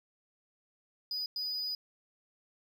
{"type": "tone bursts at uneven times", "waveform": "triangle", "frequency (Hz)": 4956, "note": "D#8", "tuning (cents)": -8, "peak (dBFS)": -32, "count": 2, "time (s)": [[1.11, 1.26], [1.36, 1.75]], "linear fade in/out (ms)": 2, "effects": []}